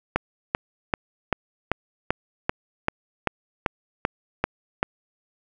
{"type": "click train", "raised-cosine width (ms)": 0.5, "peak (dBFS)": -5, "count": 13, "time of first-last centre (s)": [0.16, 4.829], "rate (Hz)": 2.57, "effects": []}